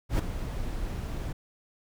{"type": "noise with ADSR envelope", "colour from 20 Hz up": "brown", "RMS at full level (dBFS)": -22, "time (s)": [0.09, 1.33], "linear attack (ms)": 100, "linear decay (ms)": 9, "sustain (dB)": -11, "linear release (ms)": 11, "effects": []}